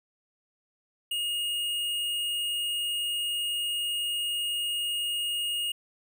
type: tone with tanh clipping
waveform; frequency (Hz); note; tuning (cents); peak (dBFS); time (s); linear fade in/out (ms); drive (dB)
triangle; 2858; F7; +39; -29; 1.11-5.72; 5; 18
effects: none